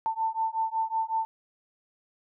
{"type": "beating tone pair", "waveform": "sine", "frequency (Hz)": [890, 895.4], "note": ["A5", "A5"], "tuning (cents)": [20, 30], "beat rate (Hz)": 5.4, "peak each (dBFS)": -29, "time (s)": [0.06, 1.25], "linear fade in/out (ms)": 0, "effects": []}